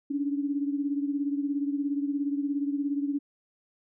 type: beating tone pair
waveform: sine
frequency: 281.8 / 298.8 Hz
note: C#4 / D4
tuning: +29 / +30 cents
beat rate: 17 Hz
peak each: -27 / -33 dBFS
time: 0.1-3.19 s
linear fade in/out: 10 ms
effects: none